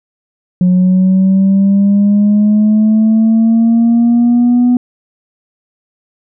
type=linear sweep; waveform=sine; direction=up; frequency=180 to 246.9 Hz; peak=-4 dBFS; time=0.61-4.77 s; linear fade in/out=2 ms; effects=tanh soft clip ceiling -4 dBFS